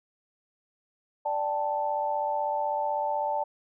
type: chord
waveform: sine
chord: D suspended fourth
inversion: none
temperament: equal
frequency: 587.3 / 784 / 880 Hz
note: D5 / G5 / A5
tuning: 0 / 0 / 0 cents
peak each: -31 / -33 / -28 dBFS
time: 1.25-3.44 s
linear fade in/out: 10 ms
effects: none